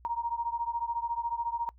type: beating tone pair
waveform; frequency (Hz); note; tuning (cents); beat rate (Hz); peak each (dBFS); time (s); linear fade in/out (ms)
sine; 932.3 / 946.3; A#5 / A#5; 0 / +26; 14; -32 / -33; 0.05-1.69; 0
effects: noise-tail reverb RT60 0.1 s tail -24 dB re dry + added 60 Hz sine -54 dBFS peak until 1.78 s